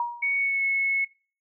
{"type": "tone with exponential decay", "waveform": "sine", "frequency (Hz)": 952, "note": "A#5", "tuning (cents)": 36, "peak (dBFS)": -21, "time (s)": [0, 0.41], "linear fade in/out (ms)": 2, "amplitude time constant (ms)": 89}
{"type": "tone with pitch glide", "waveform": "sine", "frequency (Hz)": [2229, 2193], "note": ["C#7", "C#7"], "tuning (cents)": [9, -19], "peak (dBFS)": -22, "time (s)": [0.22, 1.05], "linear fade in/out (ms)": 10, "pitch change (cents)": -28, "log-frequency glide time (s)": [0.36, 0.63]}
{"effects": ["noise-tail reverb RT60 0.4 s tail -21 dB re dry"]}